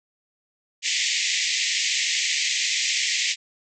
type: band-pass noise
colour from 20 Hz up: pink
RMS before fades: -24 dBFS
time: 0.82-3.36 s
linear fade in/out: 50 ms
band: 1900 to 7600 Hz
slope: 96 dB/octave
effects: none